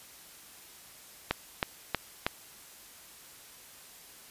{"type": "click train", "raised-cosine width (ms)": 0.3, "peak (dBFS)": -10, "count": 4, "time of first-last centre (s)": [1.31, 2.265], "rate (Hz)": 3.14, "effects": ["white hiss -52 dBFS RMS until 4.3 s", "resampled to 32000 Hz"]}